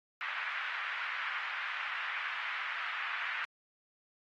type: band-pass noise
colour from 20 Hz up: pink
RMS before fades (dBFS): -38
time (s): 0.21-3.45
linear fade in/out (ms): 0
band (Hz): 1300 to 2400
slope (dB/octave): 24
effects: AAC 32 kbps